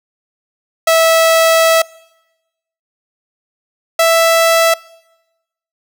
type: tone pair in turn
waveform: sawtooth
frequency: 653 / 660.2 Hz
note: E5 / E5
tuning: -17 / +2 cents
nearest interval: unison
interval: 19 cents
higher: second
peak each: -4 dBFS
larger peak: neither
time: 0.87-1.82 / 3.99-4.74 s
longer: first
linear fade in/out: 5 ms
effects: noise-tail reverb RT60 1.0 s tail -24 dB re dry